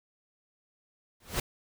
pink noise with exponential growth, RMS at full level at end -26 dBFS, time 1.2-1.4 s, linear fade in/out 5 ms, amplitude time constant 43 ms, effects none

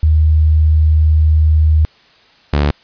sine / sawtooth tone pair in turn, 77.8 / 72.64 Hz, D#2 / D2, 0 / -18 cents, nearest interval minor second, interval 118 cents, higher first, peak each -7 dBFS, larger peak neither, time 0.03-1.85 / 2.53-2.71 s, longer first, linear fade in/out 0 ms, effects white hiss -48 dBFS RMS until 2.83 s + resampled to 11025 Hz

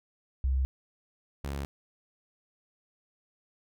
sine / sawtooth tone pair in turn, 65.8 / 69.71 Hz, C2 / C#2, +10 / +10 cents, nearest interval minor second, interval 100 cents, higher second, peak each -24 / -29 dBFS, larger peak first, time 0.44-0.65 / 1.44-1.65 s, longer neither, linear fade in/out 0 ms, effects none

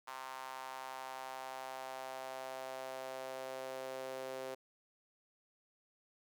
sawtooth tone with high-pass filter sweep, 131.3 Hz, C3, 6 cents sharp, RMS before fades -45 dBFS, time 0.07-4.55 s, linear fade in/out 10 ms, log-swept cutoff 980 to 480 Hz, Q 3.1, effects none

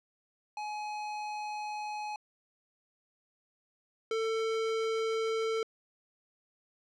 square tone pair in turn, 843 / 446.6 Hz, G#5 / A4, +26 / +26 cents, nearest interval major seventh, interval 1100 cents, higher first, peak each -36 / -30 dBFS, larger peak second, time 0.57-2.16 / 4.11-5.63 s, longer first, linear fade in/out 2 ms, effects low-pass 5000 Hz 12 dB/octave

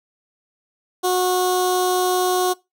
15% pulse tone with notch filter, 365.2 Hz, F#4, 23 cents flat, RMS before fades -19 dBFS, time 1.03-2.54 s, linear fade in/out 20 ms, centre 1900 Hz, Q 0.63, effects noise-tail reverb RT60 0.2 s tail -21 dB re dry

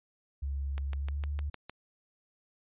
sine tone with pitch glide, 69.3 to 72.54 Hz, C#2 to D2, 0 to -21 cents, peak -31 dBFS, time 0.42-1.5 s, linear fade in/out 10 ms, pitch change +79 cents, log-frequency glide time 0.94-1.24 s
click train, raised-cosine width 0.3 ms, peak -26 dBFS, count 7, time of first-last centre 0.78-1.696 s, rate 6.55 Hz
effects resampled to 8000 Hz

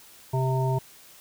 harmonic tone, 130.81 Hz, C3, in tune, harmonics 1 / 3 / 5 / 7, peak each -23 / -31 / -33 / -31 dBFS, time 0.33-0.79 s, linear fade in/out 10 ms, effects white hiss -51 dBFS RMS until 1.2 s

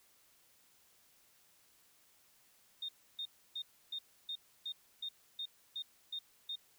sine tone bursts, 3672 Hz, A#7, 27 cents flat, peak -38 dBFS, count 11, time 2.82-6.557 s, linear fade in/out 5 ms, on 67 ms, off 300 ms, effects white hiss -68 dBFS RMS until 6.78 s

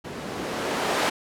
violet noise with low-pass filter sweep, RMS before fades -28 dBFS, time 0.04-1.1 s, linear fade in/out 10 ms, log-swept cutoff 210 to 630 Hz, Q 0.72, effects none

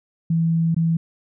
sine tone with dropouts, 164.81 Hz, E3, in tune, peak -16 dBFS, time 0.3-0.97 s, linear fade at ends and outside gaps 5 ms, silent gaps 0.746-0.764 s, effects none

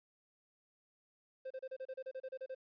triangle tone bursts, 523 Hz, C5, 1 cent flat, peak -39 dBFS, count 13, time 1.45-2.549 s, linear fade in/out 10 ms, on 55 ms, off 32 ms, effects resampled to 11025 Hz + 13-bit

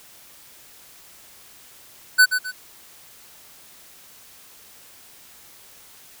square tone with echo, 1500 Hz, F#6, 23 cents sharp, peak -10 dBFS, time 2.18-2.26 s, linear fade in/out 20 ms, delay 130 ms, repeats 2, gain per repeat -9 dB, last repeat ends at 2.52 s, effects white hiss -48 dBFS RMS until 6.2 s

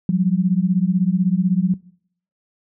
sine beating tone pair, 176.3 / 192.3 Hz, F3 / G3, +17 / -33 cents, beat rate 16 Hz, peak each -17 / -19 dBFS, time 0.09-1.74 s, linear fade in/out 2 ms, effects noise-tail reverb RT60 0.6 s tail -20 dB re dry

